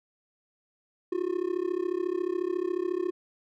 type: tone with amplitude modulation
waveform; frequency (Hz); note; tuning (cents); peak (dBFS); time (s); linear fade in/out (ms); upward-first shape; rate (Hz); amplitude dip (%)
triangle; 359.4; F4; +50; -21; 1.12-3.11; 5; sine; 34.1; 95
effects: none